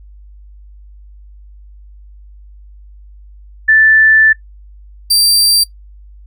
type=tone pair in turn; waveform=sine / sawtooth; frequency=1760 / 4699 Hz; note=A6 / D8; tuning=0 / 0 cents; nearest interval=octave + perfect fourth; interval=1700 cents; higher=second; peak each=-5 dBFS; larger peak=neither; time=3.68-4.33 / 5.1-5.64 s; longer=first; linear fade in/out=10 ms; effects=noise-tail reverb RT60 0.1 s tail -18 dB re dry + added 50 Hz sine -35 dBFS peak until 6.26 s